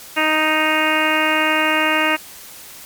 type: harmonic tone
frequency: 311.1 Hz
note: D#4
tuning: in tune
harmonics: 1 / 2 / 3 / 4 / 5 / 6 / 7 / 8 / 9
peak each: -23 / -23 / -23 / -23 / -23 / -23 / -23 / -23 / -23 dBFS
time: 0.16-2.17 s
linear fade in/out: 20 ms
effects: white hiss -38 dBFS RMS until 2.85 s + MP3 96 kbps